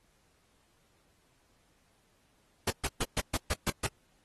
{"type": "noise bursts", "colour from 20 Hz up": "pink", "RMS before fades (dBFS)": -30, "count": 8, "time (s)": [2.67, 3.868], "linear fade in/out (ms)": 5, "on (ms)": 36, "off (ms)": 130, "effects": ["pink hiss -70 dBFS RMS until 4.24 s", "AAC 32 kbps"]}